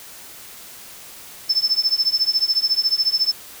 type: tone with tremolo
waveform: sine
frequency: 5274 Hz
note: E8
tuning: in tune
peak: -12 dBFS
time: 1.49-3.32 s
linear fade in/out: 10 ms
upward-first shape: triangle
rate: 14 Hz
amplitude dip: 100%
effects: white hiss -40 dBFS RMS until 3.6 s